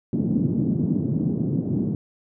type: band-pass noise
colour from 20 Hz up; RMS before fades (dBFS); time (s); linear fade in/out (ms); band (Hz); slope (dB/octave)
white; -23; 0.13-1.95; 2; 130 to 260; 24
effects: none